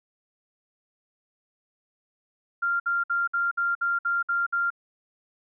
sine tone bursts, 1391 Hz, F6, 7 cents flat, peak -22 dBFS, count 9, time 2.62-4.704 s, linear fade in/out 10 ms, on 180 ms, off 58 ms, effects none

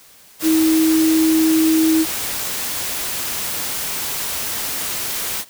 sine tone in noise, 319.1 Hz, D#4, 44 cents sharp, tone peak -12 dBFS, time 0.42-2.06 s, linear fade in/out 50 ms, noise white, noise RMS -24 dBFS, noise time 0.39-5.45 s, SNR +9 dB, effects white hiss -47 dBFS RMS until 5.49 s

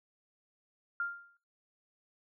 sine tone with exponential decay, 1397 Hz, F6, in tune, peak -29 dBFS, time 1-1.37 s, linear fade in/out 2 ms, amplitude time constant 80 ms, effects noise-tail reverb RT60 0.3 s tail -18 dB re dry

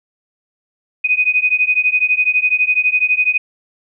sine beating tone pair, 2490 / 2502 Hz, D#7 / D#7, +1 / +9 cents, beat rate 12 Hz, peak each -15 dBFS, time 1.04-3.38 s, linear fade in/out 10 ms, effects none

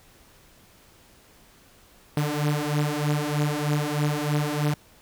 sawtooth beating tone pair, 146.83 / 150.03 Hz, D3 / D3, 0 / +37 cents, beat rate 3.2 Hz, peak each -22 dBFS, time 2.17-4.74 s, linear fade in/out 2 ms, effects pink hiss -55 dBFS RMS until 5.01 s

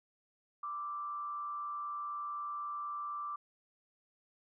sine tone with frequency modulation, 1174 Hz, D6, 1 cent flat, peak -37 dBFS, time 0.63-3.36 s, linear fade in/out 5 ms, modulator 151 Hz, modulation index 0.32, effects none

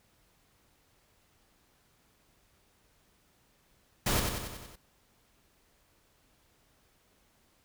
pink noise with echo, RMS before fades -28 dBFS, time 4.06-4.2 s, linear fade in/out 5 ms, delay 93 ms, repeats 6, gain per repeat -4 dB, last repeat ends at 4.758 s, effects pink hiss -68 dBFS RMS until 7.64 s

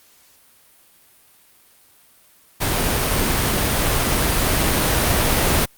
pink noise with level ramp, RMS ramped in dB -20 to -17 dBFS, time 2.6-5.66 s, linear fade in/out 20 ms, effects white hiss -53 dBFS RMS until 5.77 s + Opus 48 kbps

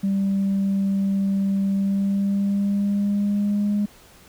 sine tone with pitch glide, 196 to 205.9 Hz, G3 to G#3, 0 to -15 cents, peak -17 dBFS, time 0.03-3.86 s, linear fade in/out 10 ms, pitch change +85 cents, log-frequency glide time 1.73-3.75 s, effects tanh soft clip ceiling -16 dBFS + pink hiss -50 dBFS RMS until 4.28 s

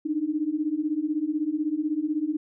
sine beating tone pair, 295.2 / 311.2 Hz, D4 / D#4, +9 / 0 cents, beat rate 16 Hz, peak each -28 / -26 dBFS, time 0.05-2.37 s, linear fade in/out 10 ms, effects none

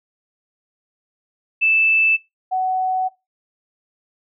sine tone pair in turn, 2637 / 747.5 Hz, E7 / F#5, 0 / +17 cents, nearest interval octave + minor seventh, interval 2183 cents, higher first, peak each -13 / -17 dBFS, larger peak first, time 1.61-2.17 / 2.51-3.09 s, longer second, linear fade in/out 20 ms, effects noise-tail reverb RT60 0.2 s tail -19 dB re dry

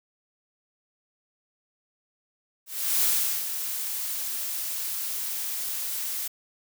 blue noise with ADSR envelope, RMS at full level -22 dBFS, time 2.66-6.28 s, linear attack 370 ms, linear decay 400 ms, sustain -9 dB, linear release 8 ms, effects none

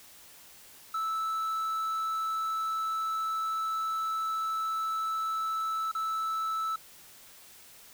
triangle tone with dropouts, 1313 Hz, E6, 7 cents flat, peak -27 dBFS, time 0.94-6.76 s, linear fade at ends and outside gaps 5 ms, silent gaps 5.916-5.949 s, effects white hiss -53 dBFS RMS until 7.93 s

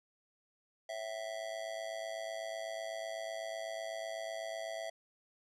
square tone with amplitude modulation, 660 Hz, E5, 2 cents sharp, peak -36 dBFS, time 0.89-4.9 s, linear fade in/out 5 ms, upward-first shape sine, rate 108 Hz, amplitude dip 80%, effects low-pass 9000 Hz 12 dB/octave

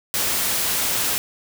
white noise, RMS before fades -22 dBFS, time 0.14-1.18 s, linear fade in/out 0 ms, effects none

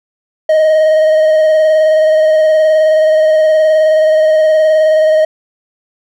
triangle tone with vibrato, 625 Hz, D#5, 8 cents sharp, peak -4 dBFS, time 0.49-5.25 s, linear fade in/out 5 ms, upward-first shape square, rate 19 Hz, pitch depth 17 cents each way, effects none

